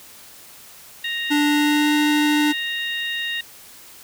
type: harmonic tone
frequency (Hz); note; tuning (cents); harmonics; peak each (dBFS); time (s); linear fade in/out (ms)
932.3; A#5; 0; 2 / 3 / 4; -26 / -28 / -29; 1.04-3.41; 5
type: tone with pitch glide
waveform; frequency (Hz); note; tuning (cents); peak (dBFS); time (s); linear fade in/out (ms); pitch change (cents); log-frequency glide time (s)
square; 293.7 to 297.8; D4 to D4; 0 to +24; -17; 1.3-2.53; 20; +24; 1.44-1.92
effects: white hiss -44 dBFS RMS until 4.03 s